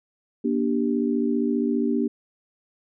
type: chord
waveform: sine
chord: G minor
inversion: first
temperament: equal with one note detuned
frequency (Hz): 238.7 / 293.7 / 392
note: Bb3 / D4 / G4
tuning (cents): +41 / 0 / 0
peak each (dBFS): -23 / -25 / -27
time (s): 0.44-2.08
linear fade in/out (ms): 10
effects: none